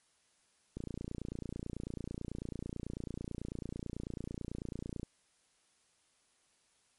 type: click train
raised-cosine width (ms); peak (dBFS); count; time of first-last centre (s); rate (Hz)
3; -27; 125; 0.77-5.031; 29.1
effects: white hiss -72 dBFS RMS until 6.98 s + MP3 48 kbps